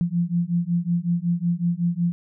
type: beating tone pair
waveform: sine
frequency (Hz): 170 / 175.4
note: F3 / F3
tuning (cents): -46 / +8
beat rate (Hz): 5.4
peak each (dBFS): -23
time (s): 0.01-2.12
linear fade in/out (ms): 0
effects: none